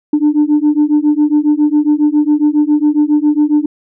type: beating tone pair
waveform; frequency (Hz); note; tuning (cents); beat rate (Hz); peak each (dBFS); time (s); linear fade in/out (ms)
sine; 294.6 / 301.9; D4 / D4; +6 / +48; 7.3; -10; 0.13-3.66; 5
effects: tanh soft clip ceiling -4 dBFS